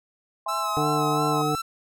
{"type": "chord", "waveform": "sine", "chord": "E augmented", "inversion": "none", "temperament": "equal", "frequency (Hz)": [659.3, 830.6, 1046.5], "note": ["E5", "G#5", "B#5"], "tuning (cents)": [0, 0, 0], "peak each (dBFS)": [-34, -32, -29], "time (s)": [0.46, 1.42], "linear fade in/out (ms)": 5}
{"type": "tone with vibrato", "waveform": "45% pulse", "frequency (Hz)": 1307, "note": "E6", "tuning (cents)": -15, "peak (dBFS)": -27, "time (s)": [0.48, 1.62], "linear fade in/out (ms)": 10, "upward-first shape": "sine", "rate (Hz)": 2.9, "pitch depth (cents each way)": 42}
{"type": "harmonic tone", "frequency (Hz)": 150, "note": "D3", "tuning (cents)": 37, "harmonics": [1, 2, 3, 5], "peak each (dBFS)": [-28, -28, -28, -28], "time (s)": [0.77, 1.55], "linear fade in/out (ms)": 0}
{"effects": []}